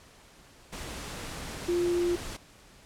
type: tone in noise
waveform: sine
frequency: 349.2 Hz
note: F4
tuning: in tune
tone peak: -24 dBFS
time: 1.68-2.16 s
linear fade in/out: 10 ms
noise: pink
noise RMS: -39 dBFS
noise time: 0.72-2.37 s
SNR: +12 dB
effects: pink hiss -55 dBFS RMS until 2.85 s + low-pass 10000 Hz 12 dB/octave